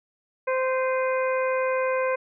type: harmonic tone with a mistuned harmonic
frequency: 519 Hz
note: C5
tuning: 14 cents flat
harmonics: 1 / 2 / 3 / 4 / 5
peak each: -23 / -29 / -33 / -35 / -37 dBFS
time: 0.47-2.16 s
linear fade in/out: 10 ms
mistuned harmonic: 5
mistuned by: -87 cents
effects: none